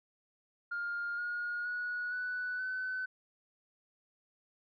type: tone with pitch steps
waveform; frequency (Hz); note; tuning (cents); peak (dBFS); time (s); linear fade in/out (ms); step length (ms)
sine; 1409 / 1434.5 / 1460.4 / 1486.8 / 1513.6; F6 / F6 / F#6 / F#6 / F#6; +15 / +46 / -23 / +8 / +39; -33; 0.71-3.06; 10; 470
effects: tanh soft clip ceiling -30 dBFS